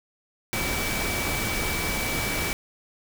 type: tone in noise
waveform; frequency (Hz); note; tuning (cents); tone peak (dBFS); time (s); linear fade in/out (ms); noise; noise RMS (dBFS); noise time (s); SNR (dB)
sine; 2298; D7; -38; -31; 0.53-2.53; 0; pink; -28; 0.53-2.53; -6
effects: none